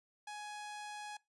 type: tone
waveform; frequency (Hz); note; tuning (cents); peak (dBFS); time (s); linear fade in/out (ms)
sawtooth; 836; G#5; +11; -40; 0.27-1.17; 5
effects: noise-tail reverb RT60 0.2 s tail -20 dB re dry + resampled to 24000 Hz